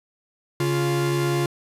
45% pulse tone pair together, 140.11 / 349.2 Hz, C#3 / F4, +19 / 0 cents, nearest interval octave + major third, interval 1581 cents, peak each -23 dBFS, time 0.6-1.46 s, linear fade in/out 2 ms, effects resampled to 32000 Hz

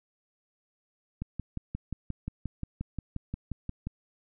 click train, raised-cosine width 5 ms, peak -21 dBFS, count 16, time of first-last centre 1.22-3.87 s, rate 5.66 Hz, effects none

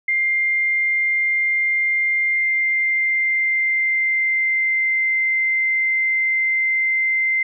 sine tone with pitch glide, 2100 to 2081 Hz, C7 to C7, +6 to -10 cents, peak -16 dBFS, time 0.08-7.43 s, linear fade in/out 5 ms, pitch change -16 cents, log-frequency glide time 2.28-5.04 s, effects none

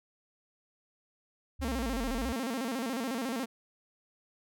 sine linear two-way sweep, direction down then up, 74.3 to 35.14 to 74.3 Hz, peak -35 dBFS, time 1.59-2.33 s, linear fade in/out 10 ms, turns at 2.14 s
sawtooth tone with vibrato, 246.9 Hz, B3, in tune, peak -28 dBFS, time 1.61-3.46 s, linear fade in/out 20 ms, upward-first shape square, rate 14 Hz, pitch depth 140 cents each way
effects none

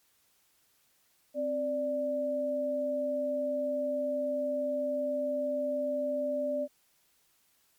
sine tone pair together, 261.6 / 587.8 Hz, C4 / D5, 0 / +1 cents, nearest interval octave + major second, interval 1401 cents, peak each -36 / -29 dBFS, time 1.34-6.68 s, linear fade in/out 50 ms, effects white hiss -69 dBFS RMS until 7.78 s + MP3 96 kbps

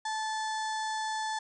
harmonic tone, 872 Hz, A5, 16 cents flat, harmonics 1 / 2 / 4 / 5 / 6 / 7 / 8 / 9 / 10, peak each -32 / -38 / -44 / -46 / -48 / -49 / -50 / -51 / -52 dBFS, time 0.05-1.39 s, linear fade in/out 5 ms, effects none

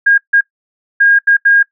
sine tone bursts at uneven times, 1625 Hz, G#6, 38 cents flat, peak -5 dBFS, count 5, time 0.06-0.18 / 0.33-0.41 / 1-1.19 / 1.27-1.37 / 1.45-1.63 s, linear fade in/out 10 ms, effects noise-tail reverb RT60 0.1 s tail -21 dB re dry

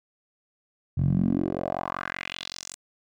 10% pulse tone with band-pass filter sweep, 45.21 Hz, F#1, 39 cents flat, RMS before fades -28 dBFS, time 0.97-2.76 s, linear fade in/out 10 ms, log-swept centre 110 to 8200 Hz, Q 3.3, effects none

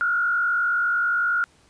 sine tone with frequency modulation, 1416 Hz, F6, 23 cents sharp, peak -19 dBFS, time 0.01-1.44 s, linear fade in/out 0 ms, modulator 50.3 Hz, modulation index 0.93, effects pink hiss -58 dBFS RMS until 1.69 s + resampled to 22050 Hz

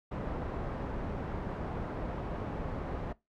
pink low-pass noise, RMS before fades -37 dBFS, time 0.11-3.13 s, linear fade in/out 10 ms, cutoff 1000 Hz, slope 12 dB/octave, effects noise-tail reverb RT60 0.2 s tail -20 dB re dry

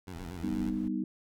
15% pulse tone with vibrato, 87.31 Hz, F2, in tune, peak -34 dBFS, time 0.07-0.7 s, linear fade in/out 5 ms, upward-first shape square, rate 8.4 Hz, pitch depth 100 cents each way
brown noise, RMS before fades -46 dBFS, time 0.16-0.88 s, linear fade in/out 2 ms
sine chord, G augmented, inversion none, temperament equal, 196 / 246.9 / 311.1 Hz, G3 / B3 / D#4, 0 / 0 / 0 cents, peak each -34 dBFS, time 0.43-1.04 s, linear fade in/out 5 ms
effects none

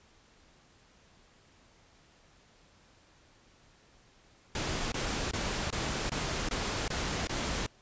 pink noise bursts, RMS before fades -33 dBFS, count 8, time 4.55-7.664 s, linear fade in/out 2 ms, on 370 ms, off 22 ms, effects pink hiss -62 dBFS RMS until 7.81 s + resampled to 16000 Hz

